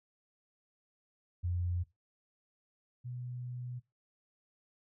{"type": "tone pair in turn", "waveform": "sine", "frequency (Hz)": [88.2, 123.73], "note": ["F2", "B2"], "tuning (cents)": [18, 4], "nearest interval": "tritone", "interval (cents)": 586, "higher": "second", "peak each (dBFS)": [-31, -39], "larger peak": "first", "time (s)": [[1.43, 1.84], [3.04, 3.8]], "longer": "second", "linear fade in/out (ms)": 20, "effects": ["noise-tail reverb RT60 0.2 s tail -17 dB re dry"]}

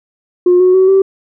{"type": "tone with pitch steps", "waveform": "sine", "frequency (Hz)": [357.8, 367, 376.5, 386.1], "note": ["F4", "F#4", "F#4", "G4"], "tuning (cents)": [42, -14, 30, -26], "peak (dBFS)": -4, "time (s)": [0.46, 1.02], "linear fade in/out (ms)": 5, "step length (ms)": 140, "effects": ["tanh soft clip ceiling -2 dBFS"]}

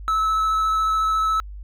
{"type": "tone with vibrato", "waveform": "triangle", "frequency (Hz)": 1302, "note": "E6", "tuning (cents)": -22, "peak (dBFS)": -16, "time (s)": [0.08, 1.4], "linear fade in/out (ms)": 0, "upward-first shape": "square", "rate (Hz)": 14, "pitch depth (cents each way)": 9, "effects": ["added 50 Hz sine -33 dBFS peak until 1.63 s"]}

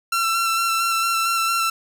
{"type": "tone with vibrato", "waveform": "sawtooth", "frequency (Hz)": 1349, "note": "E6", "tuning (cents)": 40, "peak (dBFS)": -15, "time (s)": [0.12, 1.7], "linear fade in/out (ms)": 5, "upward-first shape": "square", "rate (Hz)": 4.4, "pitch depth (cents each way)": 15, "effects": []}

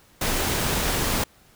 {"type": "noise", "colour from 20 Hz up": "pink", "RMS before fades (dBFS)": -24, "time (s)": [0.21, 1.24], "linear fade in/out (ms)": 5, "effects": ["pink hiss -56 dBFS RMS until 1.55 s"]}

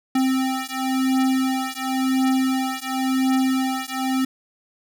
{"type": "beating tone pair", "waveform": "square", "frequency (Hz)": [261.6, 262.54], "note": ["C4", "C4"], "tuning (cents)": [0, 6], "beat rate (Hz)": 0.94, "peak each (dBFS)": -23, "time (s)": [0.15, 4.25], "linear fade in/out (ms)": 5, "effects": []}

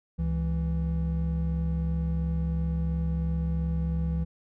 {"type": "tone pair together", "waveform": "triangle", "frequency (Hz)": [69.3, 164.99], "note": ["C#2", "E3"], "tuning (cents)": [0, 2], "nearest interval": "octave + minor third", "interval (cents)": 1502, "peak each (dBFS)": -26, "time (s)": [0.18, 4.25], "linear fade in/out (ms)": 20, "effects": []}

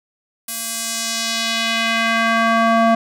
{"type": "tone with band-pass filter sweep", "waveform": "square", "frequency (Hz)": 227.5, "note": "A#3", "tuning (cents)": -42, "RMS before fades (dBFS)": -18, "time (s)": [0.48, 2.95], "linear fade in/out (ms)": 5, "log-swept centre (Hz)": [12000, 770], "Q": 1.2, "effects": []}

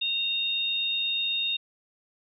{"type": "tone pair together", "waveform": "sine", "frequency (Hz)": [2769, 3696], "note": ["F7", "A#7"], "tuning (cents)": [-15, -16], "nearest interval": "perfect fourth", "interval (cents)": 499, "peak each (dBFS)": [-31, -26], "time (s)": [0.01, 1.57], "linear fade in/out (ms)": 10, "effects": []}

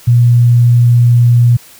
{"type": "tone", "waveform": "sine", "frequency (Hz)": 120, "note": "B2", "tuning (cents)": -49, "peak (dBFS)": -4, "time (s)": [0.07, 1.57], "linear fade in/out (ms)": 10, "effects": ["white hiss -39 dBFS RMS until 1.79 s"]}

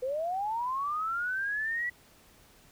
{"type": "linear sweep", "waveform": "sine", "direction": "up", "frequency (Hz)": [493.9, 1963], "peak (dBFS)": -29, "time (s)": [0.02, 1.9], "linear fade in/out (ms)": 10, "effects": ["pink hiss -59 dBFS RMS until 2.71 s"]}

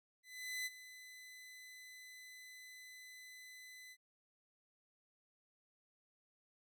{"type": "tone with ADSR envelope", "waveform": "sawtooth", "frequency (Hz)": 2011, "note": "B6", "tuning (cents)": 31, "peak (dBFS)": -35, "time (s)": [0.23, 3.97], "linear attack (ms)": 430, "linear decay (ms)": 30, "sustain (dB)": -15, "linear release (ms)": 55, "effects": []}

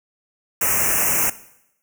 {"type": "band-stop noise", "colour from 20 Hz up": "white", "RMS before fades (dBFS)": -19, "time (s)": [0.61, 1.3], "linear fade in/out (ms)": 5, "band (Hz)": [2800, 5600], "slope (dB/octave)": 96, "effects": ["noise-tail reverb RT60 0.8 s tail -17 dB re dry"]}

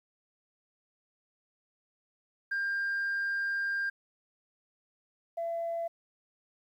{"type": "tone pair in turn", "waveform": "sine", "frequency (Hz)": [1598, 673.1], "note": ["G6", "E5"], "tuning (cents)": [33, 36], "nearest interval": "octave + minor third", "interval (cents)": 1497, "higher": "first", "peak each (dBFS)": [-27, -30], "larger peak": "first", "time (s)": [[2.51, 3.9], [5.37, 5.88]], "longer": "first", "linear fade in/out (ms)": 10, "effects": ["tanh soft clip ceiling -27 dBFS", "11-bit"]}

